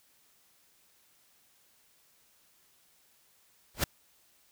pink noise with exponential growth, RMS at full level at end -21 dBFS, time 3.74-3.84 s, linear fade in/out 5 ms, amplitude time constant 20 ms, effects white hiss -66 dBFS RMS until 4.51 s

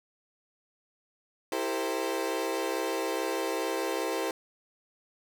30% pulse chord, C dominant seventh, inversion first, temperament equal with one note detuned, 329.6 / 392 / 456.8 / 523.3 Hz, E4 / G4 / Bb4 / C5, 0 / 0 / -35 / 0 cents, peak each -32 dBFS, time 1.52-4.31 s, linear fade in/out 2 ms, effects none

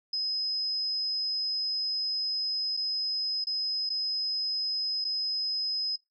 sine tone with dropouts, 5070 Hz, D#8, 32 cents sharp, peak -27 dBFS, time 0.13-5.96 s, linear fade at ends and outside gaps 5 ms, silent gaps 2.768-2.772 / 3.442-3.469 / 3.893-3.901 / 5.044-5.049 s, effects noise-tail reverb RT60 0.2 s tail -22 dB re dry

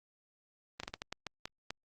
slowing click train, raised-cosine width 0.2 ms, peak -21 dBFS, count 9, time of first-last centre 0.8-1.706 s, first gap 34 ms, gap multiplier 1.33, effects Opus 32 kbps

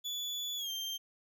35% pulse tone with pitch glide, 3445 to 3159 Hz, A7 to G7, -37 to +13 cents, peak -34 dBFS, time 0.04-0.98 s, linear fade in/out 20 ms, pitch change -150 cents, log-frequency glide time 0.56-0.7 s, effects none

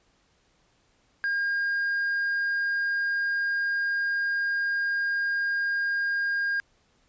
triangle tone with hard clipping, 1616 Hz, G#6, 48 cents flat, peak -23 dBFS, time 1.24-6.6 s, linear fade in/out 0 ms, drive 1 dB, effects pink hiss -66 dBFS RMS until 7.08 s + resampled to 16000 Hz

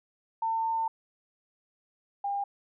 sine tone pair in turn, 901 / 802.7 Hz, A5 / G5, +41 / +41 cents, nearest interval major second, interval 200 cents, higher first, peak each -26 / -28 dBFS, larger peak first, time 0.42-0.88 / 2.24-2.44 s, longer first, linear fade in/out 5 ms, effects none

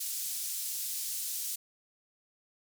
white band-pass noise, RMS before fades -36 dBFS, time 0-1.56 s, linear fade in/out 10 ms, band 5300 to 15000 Hz, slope 12 dB/octave, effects none

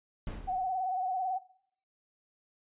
brown noise with exponential decay, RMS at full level -33 dBFS, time 0.27-0.83 s, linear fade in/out 1 ms, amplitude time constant 120 ms
sine tone with vibrato, 747 Hz, F#5, 16 cents sharp, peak -29 dBFS, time 0.47-1.39 s, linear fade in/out 20 ms, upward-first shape sine, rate 18 Hz, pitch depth 54 cents each way
effects noise-tail reverb RT60 0.6 s tail -19 dB re dry + resampled to 8000 Hz

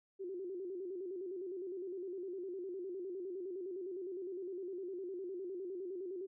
sine tone with vibrato, 370 Hz, F#4, in tune, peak -40 dBFS, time 0.19-6.27 s, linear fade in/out 20 ms, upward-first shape square, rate 9.8 Hz, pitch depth 83 cents each way, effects none

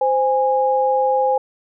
sine tone pair together, 519.5 / 824 Hz, C5 / G#5, -12 / -14 cents, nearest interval minor sixth, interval 798 cents, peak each -17 dBFS, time 0.01-1.38 s, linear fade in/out 5 ms, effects none

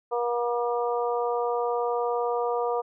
harmonic tone, 239.4 Hz, A#3, 46 cents sharp, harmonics 2 / 3 / 4 / 5, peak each -26 / -30 / -32 / -34 dBFS, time 0.11-2.82 s, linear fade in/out 20 ms, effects none

